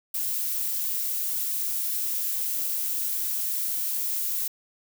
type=noise; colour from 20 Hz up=violet; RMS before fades=-28 dBFS; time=0.14-4.48 s; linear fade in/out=5 ms; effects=none